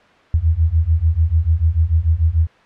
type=beating tone pair; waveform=sine; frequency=77.78 / 84.58 Hz; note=D#2 / E2; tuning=0 / +45 cents; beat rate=6.8 Hz; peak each=-16 / -15 dBFS; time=0.34-2.47 s; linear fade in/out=0 ms; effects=white hiss -49 dBFS RMS until 2.65 s + low-pass 2000 Hz 12 dB/octave